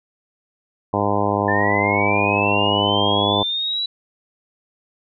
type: harmonic tone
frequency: 102.1 Hz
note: G#2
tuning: 29 cents flat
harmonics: 1 / 2 / 3 / 4 / 5 / 6 / 7 / 8 / 9 / 10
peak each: -26 / -26 / -26 / -26 / -26 / -26 / -26 / -26 / -26 / -26 dBFS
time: 0.93-3.43 s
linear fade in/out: 5 ms
type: linear sweep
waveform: sine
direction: up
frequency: 1756 to 3953 Hz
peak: -20 dBFS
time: 1.48-3.86 s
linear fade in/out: 5 ms
effects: none